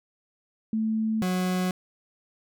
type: tone pair in turn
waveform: sine / 40% pulse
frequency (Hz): 220 / 183.21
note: A3 / F#3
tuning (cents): 0 / -17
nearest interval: minor third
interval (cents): 317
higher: first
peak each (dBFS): -23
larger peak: neither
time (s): 0.73-1.22 / 1.22-1.71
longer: neither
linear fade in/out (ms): 2
effects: none